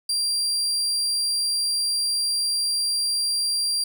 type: tone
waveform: 35% pulse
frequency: 4743 Hz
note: D8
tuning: 16 cents sharp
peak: -20 dBFS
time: 0.09-3.84 s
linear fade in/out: 5 ms
effects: none